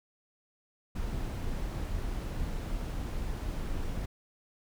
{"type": "noise", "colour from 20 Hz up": "brown", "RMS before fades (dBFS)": -34, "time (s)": [0.95, 4.06], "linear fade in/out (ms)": 10, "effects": []}